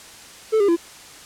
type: tone with pitch steps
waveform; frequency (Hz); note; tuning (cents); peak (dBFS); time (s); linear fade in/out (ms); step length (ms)
triangle; 438.6 / 402.7 / 338.6; A4 / G4 / E4; -6 / +47 / +46; -12; 0.52-0.766; 20; 82
effects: white hiss -42 dBFS RMS until 1.25 s + low-pass 9000 Hz 12 dB/octave